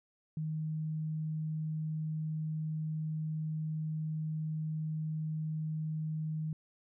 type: tone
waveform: sine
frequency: 156.2 Hz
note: D#3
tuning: 7 cents sharp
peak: -33 dBFS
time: 0.37-6.53 s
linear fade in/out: 2 ms
effects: none